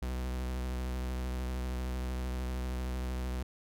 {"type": "tone with vibrato", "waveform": "45% pulse", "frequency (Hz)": 63, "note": "B1", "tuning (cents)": 35, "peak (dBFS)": -33, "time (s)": [0.02, 3.43], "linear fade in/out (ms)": 5, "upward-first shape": "triangle", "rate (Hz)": 13, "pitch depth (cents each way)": 37, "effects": []}